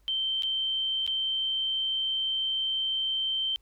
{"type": "tone with dropouts", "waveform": "sine", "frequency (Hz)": 3117, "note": "G7", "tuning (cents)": -11, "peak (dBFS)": -26, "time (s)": [0.08, 3.56], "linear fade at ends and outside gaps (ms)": 0, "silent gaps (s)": [[0.423, 0.433], [1.065, 1.076]], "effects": ["added 50 Hz sine -59 dBFS peak until 3.61 s", "pink hiss -71 dBFS RMS until 3.61 s"]}